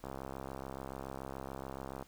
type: click train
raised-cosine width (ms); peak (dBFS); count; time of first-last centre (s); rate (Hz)
1; -28; 134; 0.04-2.025; 67
effects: pink hiss -63 dBFS RMS until 2.07 s